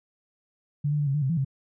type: tone with pitch steps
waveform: sine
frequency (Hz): 145.4 / 148.5 / 146.2 / 136.8 / 149.3 / 132.4 / 167.3 / 135.4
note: D3 / D3 / D3 / C#3 / D3 / C3 / E3 / C#3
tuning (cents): -17 / +20 / -7 / -23 / +29 / +21 / +26 / -40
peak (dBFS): -22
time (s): 0.84-1.448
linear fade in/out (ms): 10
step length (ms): 76
effects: none